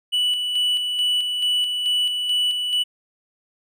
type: tone with tremolo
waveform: triangle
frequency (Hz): 2960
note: F#7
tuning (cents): 0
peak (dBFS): -16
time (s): 0.12-2.84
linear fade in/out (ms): 20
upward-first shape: square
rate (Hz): 2.3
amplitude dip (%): 40
effects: none